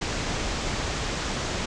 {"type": "low-pass noise", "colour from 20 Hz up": "pink", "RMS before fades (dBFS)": -29, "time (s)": [0.01, 1.66], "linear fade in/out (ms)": 10, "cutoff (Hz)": 7500, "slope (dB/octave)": 48, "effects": []}